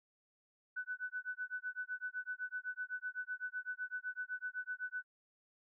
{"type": "tone with tremolo", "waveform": "sine", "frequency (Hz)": 1496, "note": "F#6", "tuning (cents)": 19, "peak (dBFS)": -36, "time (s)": [0.76, 5.04], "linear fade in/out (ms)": 10, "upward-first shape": "sine", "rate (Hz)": 7.9, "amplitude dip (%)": 100, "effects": []}